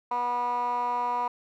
15% pulse tone with band-pass filter, 243.5 Hz, B3, 24 cents flat, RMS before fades -28 dBFS, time 0.11-1.28 s, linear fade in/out 5 ms, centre 1000 Hz, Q 5.1, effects none

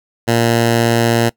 10% pulse tone, 116.54 Hz, A#2, in tune, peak -3 dBFS, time 0.27-1.3 s, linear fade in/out 20 ms, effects noise-tail reverb RT60 0.1 s tail -22 dB re dry

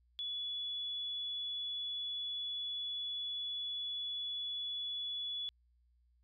sine tone, 3415 Hz, G#7, 48 cents sharp, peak -37 dBFS, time 0.19-5.49 s, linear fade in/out 0 ms, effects added 60 Hz sine -68 dBFS peak until 6.23 s

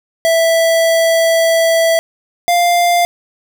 square tone pair in turn, 659 / 698.2 Hz, E5 / F5, -1 / -1 cents, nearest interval minor second, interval 100 cents, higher second, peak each -10 dBFS, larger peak neither, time 0.25-1.99 / 2.48-3.05 s, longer first, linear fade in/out 0 ms, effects none

